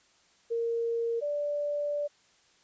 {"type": "tone pair in turn", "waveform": "sine", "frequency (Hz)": [463.7, 584.2], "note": ["A#4", "D5"], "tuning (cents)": [-9, -9], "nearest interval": "major third", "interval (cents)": 400, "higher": "second", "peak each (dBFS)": [-27, -28], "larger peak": "first", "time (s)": [[0.5, 1.21], [1.21, 2.08]], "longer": "second", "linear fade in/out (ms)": 20, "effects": ["white hiss -64 dBFS RMS until 2.63 s", "resampled to 16000 Hz"]}